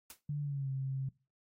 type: noise with exponential decay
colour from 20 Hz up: white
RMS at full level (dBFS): -44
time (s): 0.1-0.21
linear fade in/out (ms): 2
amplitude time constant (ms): 22
type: tone with pitch glide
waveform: sine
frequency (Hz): 146.2 to 134.07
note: D3 to C3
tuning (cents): -7 to +43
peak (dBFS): -33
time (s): 0.29-1.09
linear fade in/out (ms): 5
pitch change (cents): -150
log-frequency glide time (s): 0.41-0.7
effects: noise-tail reverb RT60 0.3 s tail -21 dB re dry + AAC 48 kbps

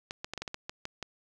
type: clicks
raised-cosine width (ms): 0.2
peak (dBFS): -19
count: 10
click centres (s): 0.109 / 0.245 / 0.336 / 0.377 / 0.42 / 0.478 / 0.544 / 0.695 / 0.854 / 1.027
effects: none

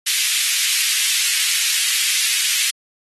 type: high-pass noise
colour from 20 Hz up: pink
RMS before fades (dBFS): -19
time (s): 0.06-2.71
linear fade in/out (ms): 10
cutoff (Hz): 2200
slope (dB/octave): 24
effects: AAC 32 kbps

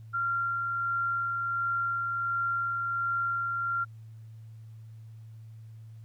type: tone with tremolo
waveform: sine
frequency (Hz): 1381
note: F6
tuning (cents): -20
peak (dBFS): -26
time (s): 0.13-3.85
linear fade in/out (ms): 20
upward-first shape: sine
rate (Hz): 1.4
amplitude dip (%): 25
effects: added 111 Hz sine -44 dBFS peak until 6.04 s + pink hiss -70 dBFS RMS until 6.04 s

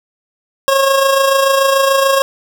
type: tone with amplitude modulation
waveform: 25% pulse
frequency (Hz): 544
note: C#5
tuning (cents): -33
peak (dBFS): -4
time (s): 0.68-2.22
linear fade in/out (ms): 0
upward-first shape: sine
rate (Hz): 26.9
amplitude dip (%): 45
effects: none

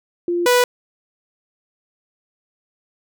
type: tone pair in turn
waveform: sine / sawtooth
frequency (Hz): 347.9 / 492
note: F4 / B4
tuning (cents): -7 / -7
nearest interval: tritone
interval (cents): 600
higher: second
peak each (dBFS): -17 / -8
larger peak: second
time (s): 0.28-0.46 / 0.46-0.64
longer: neither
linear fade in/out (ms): 2
effects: none

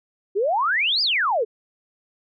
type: exponential two-way sweep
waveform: sine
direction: up then down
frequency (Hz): 370 to 5110 to 404.5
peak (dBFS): -18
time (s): 0.35-1.45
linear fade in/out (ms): 20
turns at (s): 1.02
effects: none

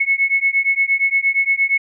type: beating tone pair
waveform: sine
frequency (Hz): 2192 / 2200.6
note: C#7 / C#7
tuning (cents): -20 / -13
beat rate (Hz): 8.6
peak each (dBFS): -17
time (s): 0-1.78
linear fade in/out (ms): 10
effects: none

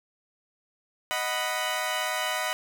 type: chord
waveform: 15% pulse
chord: B major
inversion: first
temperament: equal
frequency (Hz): 622.3 / 740 / 987.8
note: D#5 / F#5 / B5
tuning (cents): 0 / 0 / 0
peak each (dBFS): -25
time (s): 1.11-2.53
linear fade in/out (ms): 0
effects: none

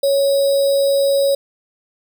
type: tone with sample-and-hold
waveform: sine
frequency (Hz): 554.4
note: C#5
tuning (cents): 0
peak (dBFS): -12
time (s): 0.03-1.35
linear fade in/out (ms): 5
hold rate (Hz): 4410
effects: none

